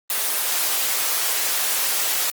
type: high-pass noise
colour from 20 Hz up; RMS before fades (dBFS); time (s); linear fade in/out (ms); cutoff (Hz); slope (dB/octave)
white; -22; 0.1-2.3; 0; 490; 12
effects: Opus 24 kbps